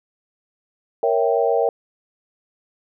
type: chord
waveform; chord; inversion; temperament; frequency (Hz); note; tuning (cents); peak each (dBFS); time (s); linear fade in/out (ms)
sine; A# diminished seventh; none; equal with one note detuned; 466.2 / 554.4 / 657.4 / 784; A#4 / C#5 / E5 / G5; 0 / 0 / -5 / 0; -19 / -22 / -22 / -23; 1.03-1.69; 2
effects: none